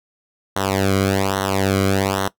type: tone with flanger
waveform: sawtooth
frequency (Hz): 97.1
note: G2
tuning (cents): -16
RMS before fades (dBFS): -19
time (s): 0.56-2.28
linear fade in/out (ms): 5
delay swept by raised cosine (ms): 0.41 to 1.14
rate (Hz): 1.2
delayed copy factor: -1
effects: noise-tail reverb RT60 0.1 s tail -19 dB re dry